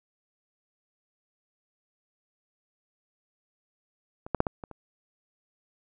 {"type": "clicks", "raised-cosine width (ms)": 1, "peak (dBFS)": [-25, -11, -7, -14, -24, -28], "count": 6, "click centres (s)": [4.265, 4.347, 4.404, 4.468, 4.638, 4.713], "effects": []}